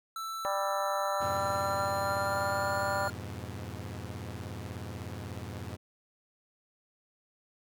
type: tone with pitch glide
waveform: square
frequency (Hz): 1326 to 1421.2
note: E6 to F6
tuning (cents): +10 to +30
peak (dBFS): -36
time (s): 0.16-3.1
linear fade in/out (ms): 2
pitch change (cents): +120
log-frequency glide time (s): 0.96-2.76
type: harmonic tone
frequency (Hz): 196.9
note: G3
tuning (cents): +8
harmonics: 3 / 4 / 5 / 6 / 7 / 8 / 9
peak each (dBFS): -33 / -35 / -36 / -38 / -44 / -52 / -44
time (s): 0.45-3.08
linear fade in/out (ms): 0
type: chord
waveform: sawtooth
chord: F diminished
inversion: none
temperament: equal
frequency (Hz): 87.31 / 103.83 / 123.47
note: F2 / Ab2 / Cb3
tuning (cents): 0 / 0 / 0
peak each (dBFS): -38 / -38 / -40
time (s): 1.2-5.77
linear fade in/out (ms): 20
effects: none